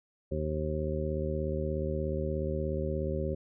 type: harmonic tone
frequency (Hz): 76.8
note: D#2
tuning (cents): -22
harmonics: 1 / 2 / 3 / 4 / 5 / 6 / 7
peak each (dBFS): -34 / -36 / -39 / -44 / -36 / -46 / -36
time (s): 0.31-3.35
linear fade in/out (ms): 10
effects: none